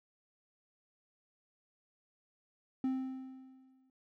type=tone with exponential decay; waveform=triangle; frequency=261.6 Hz; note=C4; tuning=in tune; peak=-27 dBFS; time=2.84-3.9 s; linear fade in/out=2 ms; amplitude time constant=230 ms; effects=none